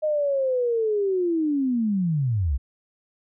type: linear sweep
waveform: sine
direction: down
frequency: 622.3 to 58.7 Hz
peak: -20 dBFS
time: 0.02-2.58 s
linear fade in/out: 20 ms
effects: none